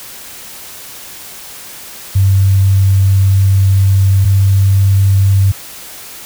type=tone pair in turn; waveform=sine; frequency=97 / 97.67 Hz; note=G2 / G2; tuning=-18 / -6 cents; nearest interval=unison; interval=12 cents; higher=second; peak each=-6 dBFS; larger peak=neither; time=2.15-4.25 / 4.25-5.52 s; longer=first; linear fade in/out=10 ms; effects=white hiss -31 dBFS RMS until 6.25 s